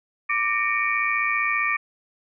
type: tone cluster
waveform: sine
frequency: 1175 / 1837 / 2272 / 2387 Hz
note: D6 / A#6 / C#7 / D7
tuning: +1 / -26 / +42 / +28 cents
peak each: -26 dBFS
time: 0.29-1.77 s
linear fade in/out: 10 ms
effects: none